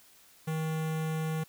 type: tone with notch filter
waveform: square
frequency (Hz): 158.4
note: D#3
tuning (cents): +31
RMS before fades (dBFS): -32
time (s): 0.47-1.44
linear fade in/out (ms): 10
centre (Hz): 4700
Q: 1.8
effects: white hiss -59 dBFS RMS until 1.48 s